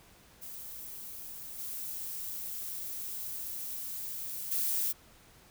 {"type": "noise with level steps", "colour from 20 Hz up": "violet", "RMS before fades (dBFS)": [-44, -39, -31], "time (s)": [0.41, 4.93], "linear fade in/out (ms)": 20, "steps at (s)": [1.58, 4.51], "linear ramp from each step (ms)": 10, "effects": ["pink hiss -59 dBFS RMS until 5.5 s"]}